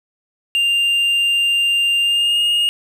triangle tone with pitch glide, 2794 to 2849 Hz, F7 to F7, 0 to +34 cents, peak -12 dBFS, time 0.55-2.69 s, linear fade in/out 0 ms, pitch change +34 cents, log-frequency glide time 2.02-2.42 s, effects none

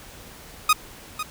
sawtooth tone with echo, 1244.5 Hz, D#6, in tune, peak -10 dBFS, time 0.69-0.73 s, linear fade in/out 5 ms, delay 500 ms, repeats 1, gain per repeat -12 dB, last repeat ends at 1.23 s, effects pink hiss -44 dBFS RMS until 1.3 s

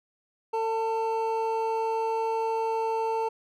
triangle tone pair together, 449.9 / 893.8 Hz, A4 / A5, +39 / +27 cents, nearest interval octave, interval 1188 cents, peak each -26 dBFS, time 0.53-3.29 s, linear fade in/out 10 ms, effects none

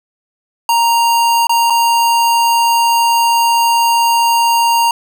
square tone with dropouts, 932.3 Hz, A#5, in tune, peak -10 dBFS, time 0.69-4.91 s, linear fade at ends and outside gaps 2 ms, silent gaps 1.47-1.494 / 1.7-1.704 s, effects none

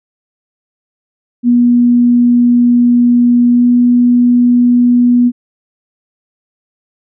sine tone with pitch glide, 241.7 to 243.5 Hz, B3 to B3, -37 to -24 cents, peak -5 dBFS, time 1.43-5.32 s, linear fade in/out 50 ms, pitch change +13 cents, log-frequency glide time 3.5-3.66 s, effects none

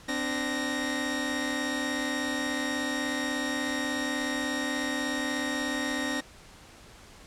sawtooth tone cluster, 257.3 / 293.8 / 1862 Hz, C4 / D4 / A#6, -29 / +1 / -2 cents, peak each -29 dBFS, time 0.08-6.21 s, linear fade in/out 10 ms, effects pink hiss -51 dBFS RMS until 7.26 s + low-pass 9000 Hz 12 dB/octave

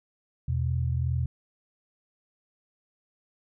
sine tone pair together, 83 / 125.41 Hz, E2 / B2, +12 / +27 cents, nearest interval perfect fifth, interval 715 cents, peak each -27 dBFS, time 0.48-1.26 s, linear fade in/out 5 ms, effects none

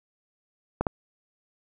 clicks, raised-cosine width 1 ms, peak -10 dBFS, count 2, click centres 0.81 / 0.868 s, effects none

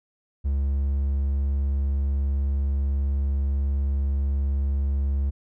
triangle tone, 69.3 Hz, C#2, in tune, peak -19 dBFS, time 0.44-5.31 s, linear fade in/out 20 ms, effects none

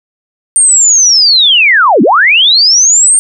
sine linear two-way sweep, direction down then up, 8870 to 185 to 8870 Hz, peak -3 dBFS, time 0.56-3.19 s, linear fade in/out 0 ms, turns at 2.02 s, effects none

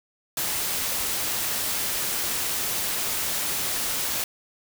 white noise, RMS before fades -27 dBFS, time 0.37-4.24 s, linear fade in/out 2 ms, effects none

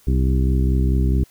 harmonic tone with a mistuned harmonic, 64.7 Hz, C2, 19 cents flat, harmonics 1 / 2 / 3 / 4 / 5 / 6, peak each -16 / -22 / -26 / -28 / -30 / -32 dBFS, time 0.07-1.24 s, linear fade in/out 5 ms, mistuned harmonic 6, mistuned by +25 cents, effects white hiss -54 dBFS RMS until 1.3 s

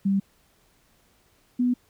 sine tone pair in turn, 196 / 246.9 Hz, G3 / B3, 0 / 0 cents, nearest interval major third, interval 400 cents, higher second, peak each -19 dBFS, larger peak neither, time 0.05-0.2 / 1.59-1.74 s, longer neither, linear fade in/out 10 ms, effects pink hiss -63 dBFS RMS until 1.89 s

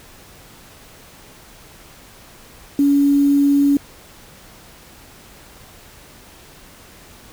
sine tone with quantisation, 282.8 Hz, C#4, 35 cents sharp, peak -11 dBFS, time 2.79-3.77 s, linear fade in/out 2 ms, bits 6, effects pink hiss -44 dBFS RMS until 7.32 s

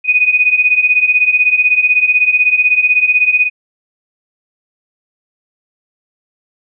sine beating tone pair, 2475 / 2491 Hz, D#7 / D#7, -10 / +1 cents, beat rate 16 Hz, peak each -13 / -10 dBFS, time 0.04-3.5 s, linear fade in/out 50 ms, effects none

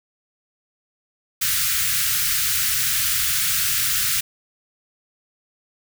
white band-stop noise, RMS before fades -21 dBFS, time 1.41-4.21 s, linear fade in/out 10 ms, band 160 to 1300 Hz, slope 48 dB/octave, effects none

